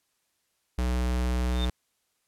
square tone, 61.74 Hz, B1, in tune, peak -25 dBFS, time 0.78-1.7 s, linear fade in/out 5 ms
sine tone with exponential growth, 3612 Hz, A7, 45 cents sharp, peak -29 dBFS, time 1.45-1.65 s, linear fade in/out 2 ms, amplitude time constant 42 ms
effects white hiss -74 dBFS RMS until 2.27 s + low-pass 12000 Hz 12 dB/octave

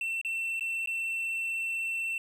triangle tone with dropouts, 2692 Hz, E7, 36 cents sharp, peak -28 dBFS, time 0.01-2.18 s, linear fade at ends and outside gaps 2 ms, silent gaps 0.214-0.248 / 0.596-0.608 / 0.86-0.873 s, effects none

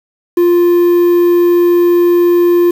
triangle tone with quantisation, 349.2 Hz, F4, in tune, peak -4 dBFS, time 0.37-2.71 s, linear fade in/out 5 ms, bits 5, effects none

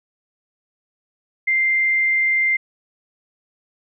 sine tone, 2093 Hz, C7, in tune, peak -15 dBFS, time 1.47-2.57 s, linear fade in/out 10 ms, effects none

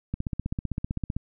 click train, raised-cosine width 5 ms, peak -16 dBFS, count 17, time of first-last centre 0.14-1.166 s, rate 15.6 Hz, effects none

